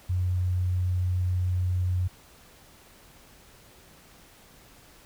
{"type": "tone", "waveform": "sine", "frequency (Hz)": 90.7, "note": "F#2", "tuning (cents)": -34, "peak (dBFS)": -23, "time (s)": [0.09, 2.08], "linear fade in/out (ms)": 10, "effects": ["pink hiss -54 dBFS RMS until 5.05 s"]}